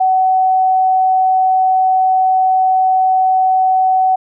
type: tone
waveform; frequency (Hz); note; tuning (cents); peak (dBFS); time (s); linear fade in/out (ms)
sine; 752; F#5; +28; -9; 0-4.16; 10
effects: none

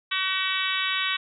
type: harmonic tone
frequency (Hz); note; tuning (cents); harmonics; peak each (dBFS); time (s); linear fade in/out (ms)
378.7; F#4; +40; 3 / 4 / 5 / 6 / 7 / 8 / 9 / 10; -32 / -32 / -32 / -32 / -32 / -32 / -32 / -32; 0.11-1.17; 10
effects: none

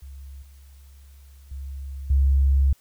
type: tone with level steps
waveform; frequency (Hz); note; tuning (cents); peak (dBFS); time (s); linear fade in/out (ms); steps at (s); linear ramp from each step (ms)
sine; 68.3; C#2; -25; -37 / -45 / -31 / -15; 0.02-2.73; 5; 0.42 / 1.51 / 2.1; 5
effects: white hiss -60 dBFS RMS until 2.8 s

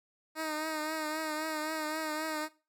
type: tone with vibrato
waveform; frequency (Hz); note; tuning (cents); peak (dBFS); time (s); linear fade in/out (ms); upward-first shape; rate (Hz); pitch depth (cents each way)
10% pulse; 311.1; D#4; 0; -25; 0.35-2.49; 50; triangle; 3.8; 47
effects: noise-tail reverb RT60 0.3 s tail -18 dB re dry

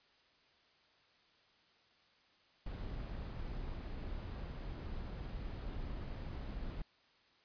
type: noise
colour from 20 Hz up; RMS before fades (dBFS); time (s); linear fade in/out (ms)
brown; -43; 2.66-6.82; 5
effects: white hiss -69 dBFS RMS until 7.44 s + resampled to 11025 Hz

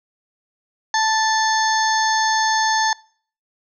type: harmonic tone with a mistuned harmonic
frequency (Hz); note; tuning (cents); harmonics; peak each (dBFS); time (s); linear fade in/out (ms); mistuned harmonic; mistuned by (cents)
880; A5; 0; 1 / 2 / 4 / 5 / 6 / 7; -18 / -21 / -29 / -27 / -29 / -26; 0.94-2.93; 2; 7; +59
effects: noise-tail reverb RT60 0.5 s tail -24 dB re dry

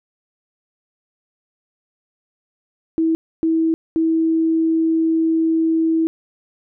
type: tone bursts at uneven times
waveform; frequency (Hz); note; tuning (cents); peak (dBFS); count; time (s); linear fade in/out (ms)
sine; 324.3; E4; -28; -14; 3; 2.98-3.15 / 3.43-3.74 / 3.96-6.07; 0
effects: none

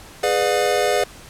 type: chord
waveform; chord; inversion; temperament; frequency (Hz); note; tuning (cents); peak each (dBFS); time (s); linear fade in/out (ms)
square; G# diminished seventh; none; just; 415.3 / 498.4 / 598 / 717.6; G#4 / B4 / D5 / F5; 0 / +16 / +31 / +47; -23; 0.23-1.04; 5
effects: pink hiss -42 dBFS RMS until 1.29 s + low-pass 12000 Hz 12 dB/octave

